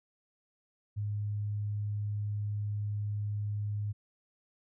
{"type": "tone", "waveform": "sine", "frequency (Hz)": 103.83, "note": "G#2", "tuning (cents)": 0, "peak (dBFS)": -31, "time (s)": [0.96, 3.93], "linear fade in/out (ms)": 20, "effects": []}